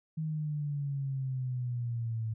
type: exponential sweep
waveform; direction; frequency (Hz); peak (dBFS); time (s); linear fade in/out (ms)
sine; down; 158.9 to 110; -31; 0.17-2.34; 10
effects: none